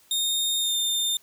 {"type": "tone with pitch glide", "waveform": "sawtooth", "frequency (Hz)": [3676, 3615], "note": ["A#7", "A7"], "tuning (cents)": [-25, 46], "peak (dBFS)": -20, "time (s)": [0.11, 1.17], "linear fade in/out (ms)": 2, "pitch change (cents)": -29, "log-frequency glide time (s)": [0.59, 0.75], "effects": ["white hiss -58 dBFS RMS until 1.22 s"]}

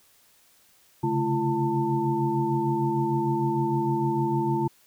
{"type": "tone cluster", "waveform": "sine", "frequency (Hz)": [134, 140.6, 218.7, 340.5, 893], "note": ["C3", "C#3", "A3", "F4", "A5"], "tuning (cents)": [42, 25, -10, -44, 25], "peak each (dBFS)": [-32, -29, -31, -26, -28], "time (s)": [1.03, 4.68], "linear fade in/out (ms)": 10, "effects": ["white hiss -60 dBFS RMS until 4.86 s"]}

